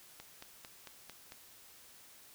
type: click train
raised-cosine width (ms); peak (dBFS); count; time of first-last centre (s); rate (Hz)
0.2; -30; 6; 0.2-1.321; 4.46
effects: white hiss -58 dBFS RMS until 2.34 s